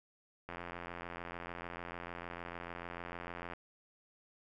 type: click train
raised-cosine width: 0.5 ms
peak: -28 dBFS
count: 265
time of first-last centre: 0.49-3.535 s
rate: 86.7 Hz
effects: none